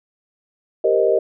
sine chord, C minor seventh, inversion second, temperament equal, 392 / 466.2 / 523.3 / 622.3 Hz, G4 / Bb4 / C5 / Eb5, 0 / 0 / 0 / 0 cents, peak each -19 / -18 / -22 / -18 dBFS, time 0.84-1.19 s, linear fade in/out 5 ms, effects none

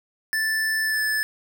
square tone with pitch glide, 1760 to 1739.8 Hz, A6 to A6, 0 to -20 cents, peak -22 dBFS, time 0.33-1.23 s, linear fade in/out 0 ms, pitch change -20 cents, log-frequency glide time 0.83-1.01 s, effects none

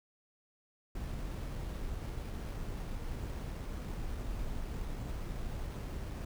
brown noise with sample-and-hold, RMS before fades -39 dBFS, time 0.95-6.25 s, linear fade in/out 5 ms, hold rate 7350 Hz, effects none

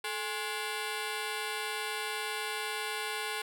10% pulse ring-modulated tone, 630 Hz, D#5, 21 cents sharp, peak -22 dBFS, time 0.04-3.42 s, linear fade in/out 5 ms, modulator 196 Hz, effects none

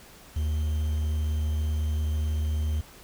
triangle tone with quantisation, 76.5 Hz, D#2, 29 cents flat, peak -22 dBFS, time 0.36-2.81 s, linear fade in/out 5 ms, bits 8, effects pink hiss -50 dBFS RMS until 3.03 s

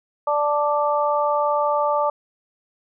harmonic tone, 293.7 Hz, D4, in tune, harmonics 2 / 3 / 4, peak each -21 / -22 / -23 dBFS, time 0.27-2.1 s, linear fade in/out 5 ms, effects none

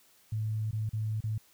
sine tone with dropouts, 108.7 Hz, A2, 21 cents flat, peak -29 dBFS, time 0.32-1.38 s, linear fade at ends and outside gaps 5 ms, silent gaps 0.711-0.729 / 0.893-0.932 / 1.206-1.238 s, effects white hiss -63 dBFS RMS until 1.53 s

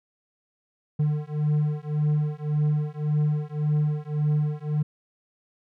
triangle beating tone pair, 149.2 / 151 Hz, D3 / D3, +28 / +48 cents, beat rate 1.8 Hz, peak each -23 dBFS, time 0.99-4.83 s, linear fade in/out 10 ms, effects none

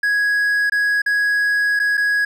triangle tone with dropouts, 1663 Hz, G#6, 2 cents sharp, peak -13 dBFS, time 0.03-2.25 s, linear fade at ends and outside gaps 5 ms, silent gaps 0.698-0.72 / 1.019-1.061 / 1.793-1.798 / 1.972-1.976 s, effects none

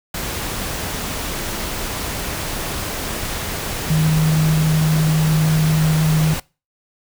sine tone in noise, 156.6 Hz, D#3, 11 cents sharp, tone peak -13 dBFS, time 3.9-6.34 s, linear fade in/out 5 ms, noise pink, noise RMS -25 dBFS, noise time 0.14-6.4 s, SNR +9 dB, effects noise-tail reverb RT60 0.3 s tail -23 dB re dry

